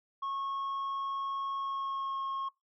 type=tone with pitch glide; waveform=sine; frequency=1095 to 1083.7 Hz; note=C#6 to C#6; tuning=-22 to -40 cents; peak=-30 dBFS; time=0.22-2.49 s; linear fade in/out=10 ms; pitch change=-18 cents; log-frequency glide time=1.58-2.2 s; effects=noise-tail reverb RT60 0.2 s tail -22 dB re dry + tanh soft clip ceiling -32 dBFS